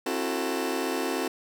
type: chord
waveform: sawtooth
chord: F# half-diminished seventh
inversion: second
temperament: just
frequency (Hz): 266.4 / 333 / 370 / 444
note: C4 / E4 / F#4 / A4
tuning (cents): +31 / +18 / 0 / +16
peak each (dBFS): -28 / -29 / -28 / -29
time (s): 0.06-1.28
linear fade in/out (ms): 5
effects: none